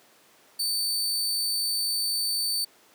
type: tone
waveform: sawtooth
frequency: 4552 Hz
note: C#8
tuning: 45 cents sharp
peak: -22 dBFS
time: 0.59-2.65 s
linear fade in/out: 10 ms
effects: pink hiss -57 dBFS RMS until 2.94 s + high-pass 300 Hz 12 dB/octave